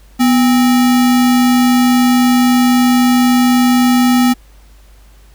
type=tone with sample-and-hold; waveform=sine; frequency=246.9 Hz; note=B3; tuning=in tune; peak=-7 dBFS; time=0.19-4.34 s; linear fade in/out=20 ms; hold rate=1050 Hz; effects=added 50 Hz sine -40 dBFS peak until 5.34 s + pink hiss -50 dBFS RMS until 5.34 s